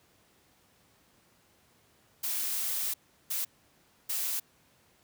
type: noise bursts at uneven times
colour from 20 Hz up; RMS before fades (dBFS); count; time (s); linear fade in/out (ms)
blue; -32; 3; 2.23-2.94 / 3.3-3.45 / 4.09-4.4; 10
effects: pink hiss -65 dBFS RMS until 5.03 s + high-pass 80 Hz 12 dB/octave